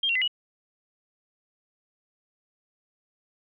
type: tone with pitch steps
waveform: sine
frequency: 3205 / 2743 / 2029 / 2923 Hz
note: G7 / F7 / B6 / F#7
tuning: +38 / -32 / +46 / -22 cents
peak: -22 dBFS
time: 0.03-0.278 s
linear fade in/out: 5 ms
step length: 62 ms
effects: none